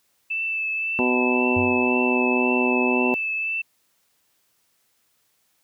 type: tone with vibrato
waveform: sine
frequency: 2637 Hz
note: E7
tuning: in tune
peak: -23 dBFS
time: 0.3-3.62 s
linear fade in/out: 10 ms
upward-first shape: triangle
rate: 1.9 Hz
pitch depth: 21 cents each way
type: harmonic tone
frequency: 124.7 Hz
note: B2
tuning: 17 cents sharp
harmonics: 2 / 3 / 4 / 5 / 6 / 7 / 8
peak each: -22 / -24 / -30 / -31 / -32 / -30 / -32 dBFS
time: 0.99-3.14 s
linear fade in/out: 0 ms
type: tone with exponential decay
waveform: sine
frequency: 96.9 Hz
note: G2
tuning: 20 cents flat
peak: -22 dBFS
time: 1.56-2.02 s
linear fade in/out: 5 ms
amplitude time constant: 100 ms
effects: white hiss -67 dBFS RMS until 5.63 s + high-pass 60 Hz 12 dB/octave